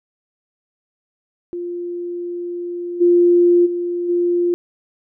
sine tone with level steps, 349.6 Hz, F4, 2 cents sharp, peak -23 / -9 / -19 / -14 dBFS, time 1.53-4.54 s, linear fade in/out 0 ms, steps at 3 / 3.65 / 4.08 s, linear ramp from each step 20 ms, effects none

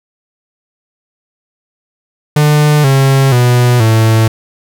45% pulse tone with pitch steps, 149.5 / 135.52 / 122.84 / 111.35 Hz, D3 / C#3 / B2 / A2, +31 / -39 / -9 / +21 cents, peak -6 dBFS, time 2.36-4.28 s, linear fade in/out 5 ms, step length 480 ms, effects none

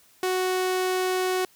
sawtooth tone, 370 Hz, F#4, in tune, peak -19 dBFS, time 0.23-1.45 s, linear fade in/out 2 ms, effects white hiss -58 dBFS RMS until 1.55 s

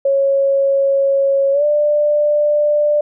sine tone with pitch glide, 550 to 592.9 Hz, C#5 to D5, -14 to +16 cents, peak -11 dBFS, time 0.05-3.01 s, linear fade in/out 5 ms, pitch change +130 cents, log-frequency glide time 1.52-1.64 s, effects none

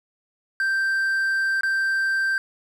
triangle tone with dropouts, 1568 Hz, G6, in tune, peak -18 dBFS, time 0.6-2.38 s, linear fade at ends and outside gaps 1 ms, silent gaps 1.609-1.633 s, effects 10-bit

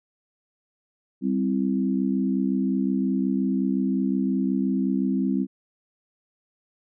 sine chord, C major, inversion second, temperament equal, 196 / 261.6 / 329.6 Hz, G3 / C4 / E4, 0 / 0 / 0 cents, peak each -24 / -24 / -30 dBFS, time 1.21-5.47 s, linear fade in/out 50 ms, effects none

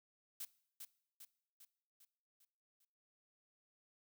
blue noise with echo, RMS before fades -45 dBFS, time 0.4-0.45 s, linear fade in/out 5 ms, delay 400 ms, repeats 6, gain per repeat -5 dB, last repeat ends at 2.85 s, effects noise-tail reverb RT60 0.7 s tail -21 dB re dry

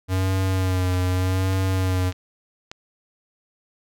square tone with vibrato, 93 Hz, F#2, 9 cents sharp, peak -20 dBFS, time 0.08-2.13 s, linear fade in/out 50 ms, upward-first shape sine, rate 0.83 Hz, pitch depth 34 cents each way
click train, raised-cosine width 0.2 ms, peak -18 dBFS, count 4, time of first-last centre 0.94-2.715 s, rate 1.69 Hz
effects none

